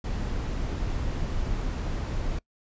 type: noise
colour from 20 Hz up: brown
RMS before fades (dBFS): -29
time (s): 0.04-2.39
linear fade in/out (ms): 5
effects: noise-tail reverb RT60 0.1 s tail -24 dB re dry + resampled to 16000 Hz